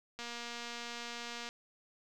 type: click train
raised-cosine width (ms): 0.2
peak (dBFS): -26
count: 309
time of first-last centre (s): 0.19-1.49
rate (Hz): 237
effects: none